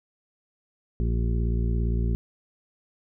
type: harmonic tone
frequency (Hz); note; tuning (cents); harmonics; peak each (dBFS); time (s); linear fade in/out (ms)
57.5; A#1; -23; 1 / 2 / 3 / 4 / 6 / 7; -23 / -29 / -33 / -35 / -39 / -40; 1-2.15; 0
effects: none